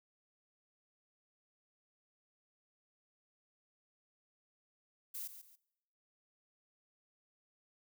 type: noise with echo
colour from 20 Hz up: violet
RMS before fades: -43 dBFS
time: 5.14-5.28 s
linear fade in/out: 10 ms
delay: 140 ms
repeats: 2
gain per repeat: -10 dB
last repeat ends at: 5.56 s
effects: noise-tail reverb RT60 0.9 s tail -23 dB re dry